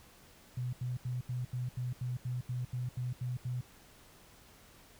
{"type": "tone bursts", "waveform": "sine", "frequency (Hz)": 124.5, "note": "B2", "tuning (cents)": 14, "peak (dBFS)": -33, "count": 13, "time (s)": [0.57, 3.61], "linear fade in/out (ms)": 5, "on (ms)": 160, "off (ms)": 80, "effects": ["pink hiss -59 dBFS RMS until 4.99 s"]}